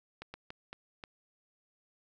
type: slowing click train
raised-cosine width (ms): 0.3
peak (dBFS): -27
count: 5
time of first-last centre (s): 0.22-1.038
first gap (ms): 120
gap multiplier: 1.37
effects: none